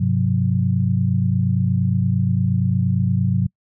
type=tone cluster; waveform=sine; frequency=100.3 / 128.9 / 181.2 Hz; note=G2 / C3 / F#3; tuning=+40 / -26 / -36 cents; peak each=-20 dBFS; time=0-3.47 s; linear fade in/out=10 ms; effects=noise-tail reverb RT60 0.1 s tail -26 dB re dry